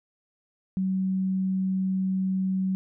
sine tone, 189 Hz, F#3, 37 cents sharp, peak -23 dBFS, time 0.77-2.75 s, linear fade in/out 0 ms, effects none

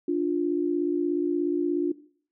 sine tone pair together, 293.7 / 350.5 Hz, D4 / F4, 0 / +6 cents, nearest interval minor third, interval 306 cents, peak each -25 dBFS, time 0.08-1.92 s, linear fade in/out 5 ms, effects noise-tail reverb RT60 0.5 s tail -17 dB re dry

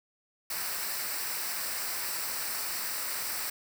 white noise with comb filter, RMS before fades -34 dBFS, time 0.5-3.5 s, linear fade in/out 5 ms, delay 0.3 ms, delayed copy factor -0.6, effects none

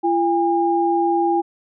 sine tone pair together, 340.6 / 810 Hz, F4 / G#5, -43 / -43 cents, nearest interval octave + minor third, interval 1500 cents, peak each -18 dBFS, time 0.03-1.42 s, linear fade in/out 20 ms, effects none

